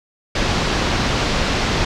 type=low-pass noise; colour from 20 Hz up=pink; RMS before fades=-19 dBFS; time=0.35-1.85 s; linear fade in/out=5 ms; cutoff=5600 Hz; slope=24 dB/octave; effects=none